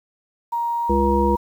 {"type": "tone with pitch glide", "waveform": "sine", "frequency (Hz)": [939, 945.5], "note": ["A#5", "A#5"], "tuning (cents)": [12, 24], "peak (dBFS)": -20, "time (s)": [0.52, 1.37], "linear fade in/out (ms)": 10, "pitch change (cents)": 12, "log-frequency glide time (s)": [0.79, 1.1]}
{"type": "harmonic tone", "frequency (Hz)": 68.8, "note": "C#2", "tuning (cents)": -12, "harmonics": [1, 3, 5, 7], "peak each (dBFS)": [-22, -22, -22, -22], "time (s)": [0.89, 1.36], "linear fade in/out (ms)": 10}
{"effects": ["8-bit"]}